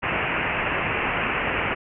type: low-pass noise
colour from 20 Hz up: white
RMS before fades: -25 dBFS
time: 0.02-1.75 s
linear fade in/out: 20 ms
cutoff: 2800 Hz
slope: 96 dB/octave
effects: none